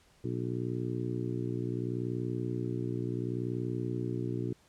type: harmonic tone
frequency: 60.7 Hz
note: B1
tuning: 29 cents flat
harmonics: 2 / 3 / 4 / 5 / 6 / 7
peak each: -35 / -40 / -42 / -38 / -38 / -44 dBFS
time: 0.24-4.53 s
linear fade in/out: 5 ms
effects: pink hiss -64 dBFS RMS until 4.68 s + low-pass 10000 Hz 12 dB/octave